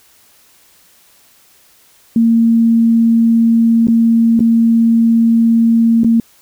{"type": "tone with dropouts", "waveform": "sine", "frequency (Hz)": 229.3, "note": "A#3", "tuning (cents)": -28, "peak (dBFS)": -7, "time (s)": [2.16, 6.2], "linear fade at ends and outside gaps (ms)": 2, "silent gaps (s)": [[3.871, 3.883], [4.394, 4.404], [6.035, 6.045]], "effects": ["white hiss -49 dBFS RMS until 6.41 s"]}